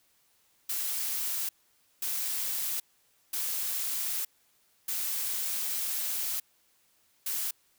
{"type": "noise bursts at uneven times", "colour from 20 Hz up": "blue", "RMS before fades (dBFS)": -32, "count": 5, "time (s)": [[0.69, 1.49], [2.02, 2.8], [3.33, 4.25], [4.88, 6.4], [7.26, 7.51]], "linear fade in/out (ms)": 5, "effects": ["white hiss -68 dBFS RMS until 7.78 s"]}